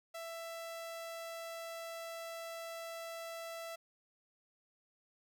sawtooth tone, 664 Hz, E5, 12 cents sharp, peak -39 dBFS, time 0.14-3.76 s, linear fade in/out 10 ms, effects none

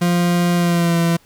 40% pulse tone with pitch glide, 174.61 to 168.66 Hz, F3 to E3, 0 to +40 cents, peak -13 dBFS, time 0.01-1.17 s, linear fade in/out 10 ms, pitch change -60 cents, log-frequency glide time 0.55-0.98 s, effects pink hiss -53 dBFS RMS until 1.25 s

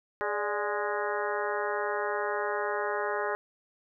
harmonic tone with a mistuned harmonic, 207.7 Hz, G#3, in tune, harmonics 2 / 3 / 4 / 5 / 6 / 7 / 8 / 9, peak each -33 / -35 / -36 / -37 / -38 / -38 / -39 / -40 dBFS, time 0.21-3.35 s, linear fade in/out 0 ms, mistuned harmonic 3, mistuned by -90 cents, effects none

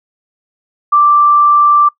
sine tone, 1174.7 Hz, D6, in tune, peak -5 dBFS, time 0.92-1.89 s, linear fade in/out 10 ms, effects noise-tail reverb RT60 0.1 s tail -21 dB re dry

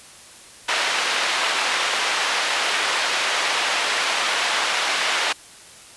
white band-pass noise, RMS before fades -22 dBFS, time 0.68-5.33 s, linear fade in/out 10 ms, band 610 to 3200 Hz, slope 12 dB/octave, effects white hiss -44 dBFS RMS until 5.96 s + resampled to 24000 Hz

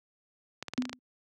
clicks, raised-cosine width 0.2 ms, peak -19 dBFS, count 8, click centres 0.626 / 0.683 / 0.736 / 0.778 / 0.822 / 0.854 / 0.895 / 0.93 s
sine tone with exponential decay, 250.9 Hz, B3, 28 cents sharp, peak -23 dBFS, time 0.78-0.99 s, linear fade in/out 2 ms, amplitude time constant 44 ms
effects high-pass 100 Hz 12 dB/octave

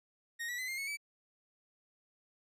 40% pulse tone with pitch steps, 1864.7 / 1943.9 / 2026 / 2112 / 2202 / 2296 Hz, A#6 / B6 / B6 / C7 / C#7 / D7, 0 / -28 / +44 / +16 / -12 / -40 cents, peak -36 dBFS, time 0.39-0.972 s, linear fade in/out 20 ms, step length 97 ms, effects resampled to 32000 Hz

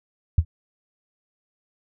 sine tone with exponential decay, 82.1 Hz, E2, 6 cents flat, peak -10 dBFS, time 0.38-0.45 s, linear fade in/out 5 ms, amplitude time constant 15 ms, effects none

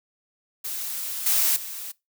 blue noise with level steps, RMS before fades -31 / -21 / -35 dBFS, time 0.64-1.92 s, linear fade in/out 10 ms, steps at 1.26 / 1.56 s, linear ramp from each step 5 ms, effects noise-tail reverb RT60 0.2 s tail -21 dB re dry

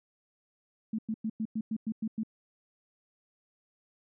sine tone bursts, 220 Hz, A3, in tune, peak -29 dBFS, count 9, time 0.93-2.234 s, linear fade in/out 5 ms, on 56 ms, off 100 ms, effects none

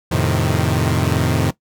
sawtooth chord, F dominant seventh, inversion none, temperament equal, 87.31 / 110 / 130.81 / 155.56 Hz, F2 / A2 / C3 / Eb3, 0 / 0 / 0 / 0 cents, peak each -17 dBFS, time 0.11-1.51 s, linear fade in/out 10 ms, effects noise-tail reverb RT60 0.1 s tail -17 dB re dry

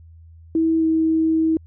sine tone with pitch glide, 324.4 to 321 Hz, E4 to E4, -28 to -46 cents, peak -15 dBFS, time 0.55-1.57 s, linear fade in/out 2 ms, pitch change -18 cents, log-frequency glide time 0.79-0.84 s, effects added 82 Hz sine -42 dBFS peak until 1.66 s

